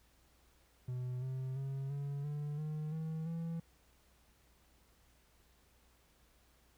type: tone with pitch steps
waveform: triangle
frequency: 125.5 / 130.6 / 135.91 / 141.44 / 147.19 / 153.18 / 159.4 / 165.89 Hz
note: B2 / C3 / C#3 / C#3 / D3 / D#3 / D#3 / E3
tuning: +28 / -3 / -34 / +35 / +4 / -27 / +42 / +11 cents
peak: -35 dBFS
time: 0.88-3.6 s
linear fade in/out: 5 ms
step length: 340 ms
effects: added 60 Hz sine -70 dBFS peak until 6.77 s + pink hiss -70 dBFS RMS until 6.77 s